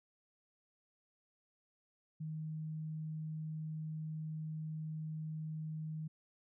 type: tone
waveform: sine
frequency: 156.4 Hz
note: D#3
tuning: 9 cents sharp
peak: -39 dBFS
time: 2.2-6.08 s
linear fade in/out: 10 ms
effects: none